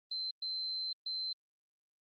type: tone bursts at uneven times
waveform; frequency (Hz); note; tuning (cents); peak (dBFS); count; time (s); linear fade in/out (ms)
sine; 4092; C8; -39; -35; 3; 0.11-0.31 / 0.42-0.93 / 1.06-1.33; 5
effects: Opus 24 kbps